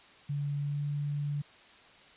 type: tone with pitch glide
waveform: sine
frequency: 143.6 to 145.18 Hz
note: D3 to D3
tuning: -39 to -20 cents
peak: -30 dBFS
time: 0.29-1.42 s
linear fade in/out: 10 ms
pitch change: +19 cents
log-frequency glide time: 0.61-0.83 s
effects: white hiss -56 dBFS RMS until 2.16 s + resampled to 8000 Hz